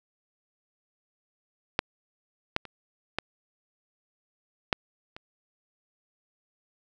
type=clicks; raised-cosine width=0.3 ms; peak=-6 / -8 / -26 / -11 / -6 / -25 dBFS; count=6; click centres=1.791 / 2.564 / 2.653 / 3.186 / 4.728 / 5.165 s; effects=none